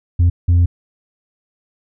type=tone bursts at uneven times; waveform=sine; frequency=87 Hz; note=F2; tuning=6 cents flat; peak=-6 dBFS; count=2; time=0.19-0.3 / 0.48-0.66 s; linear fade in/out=10 ms; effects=tanh soft clip ceiling -8 dBFS